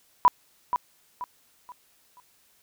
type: tone with echo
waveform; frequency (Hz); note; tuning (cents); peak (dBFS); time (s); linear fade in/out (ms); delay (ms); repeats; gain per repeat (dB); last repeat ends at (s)
sine; 987.8; B5; 0; -12; 0.25-0.28; 0; 480; 4; -9; 2.2
effects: white hiss -63 dBFS RMS until 2.62 s